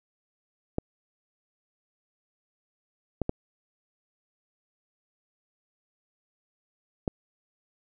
clicks, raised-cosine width 2 ms, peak -13 dBFS, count 4, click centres 0.784 / 3.217 / 3.294 / 7.078 s, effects none

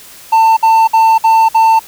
triangle tone bursts, 895 Hz, A5, 29 cents sharp, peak -3 dBFS, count 5, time 0.32-1.794 s, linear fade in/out 10 ms, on 250 ms, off 56 ms, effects white hiss -36 dBFS RMS until 1.87 s

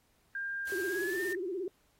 sine tone with pitch glide, 1600 to 1806.3 Hz, G6 to A6, +35 to +45 cents, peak -34 dBFS, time 0.35-1.35 s, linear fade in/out 2 ms, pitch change +210 cents, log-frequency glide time 0.89-1.21 s
white noise, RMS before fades -47 dBFS, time 0.67-1.33 s, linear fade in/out 2 ms
sine tone with vibrato, 368.2 Hz, F#4, 8 cents flat, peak -33 dBFS, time 0.72-1.68 s, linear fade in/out 2 ms, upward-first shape sine, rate 17 Hz, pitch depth 140 cents each way
effects pink hiss -71 dBFS RMS until 1.99 s + AAC 48 kbps

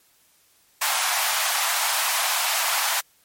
pink high-pass noise, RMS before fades -23 dBFS, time 0.81-3.01 s, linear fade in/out 10 ms, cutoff 690 Hz, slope 48 dB/octave, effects white hiss -60 dBFS RMS until 3.24 s + MP3 64 kbps

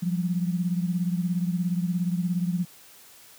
sine beating tone pair, 174.1 / 191.1 Hz, F3 / G3, -5 / -44 cents, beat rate 17 Hz, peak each -24 / -29 dBFS, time 0.02-2.65 s, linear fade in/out 10 ms, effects white hiss -51 dBFS RMS until 3.38 s + high-pass 100 Hz 12 dB/octave

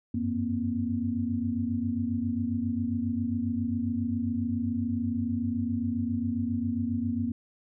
sine tone cluster, 92.4 / 99.9 / 236.3 / 263.6 Hz, F#2 / G2 / A#3 / C4, -2 / +33 / +24 / +13 cents, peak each -35 / -37 / -28 / -34 dBFS, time 0.14-7.32 s, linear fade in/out 5 ms, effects none

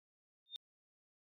sine tone with exponential growth, 3637 Hz, A#7, 43 cents flat, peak -37 dBFS, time 0.46-0.56 s, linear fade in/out 0 ms, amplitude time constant 20 ms, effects MP3 96 kbps

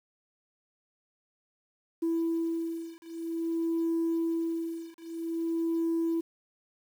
sine beating tone pair, 330.8 / 331.31 Hz, E4 / E4, +6 / +9 cents, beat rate 0.51 Hz, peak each -30 dBFS, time 2.02-6.21 s, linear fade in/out 10 ms, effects tanh soft clip ceiling -23 dBFS + 9-bit

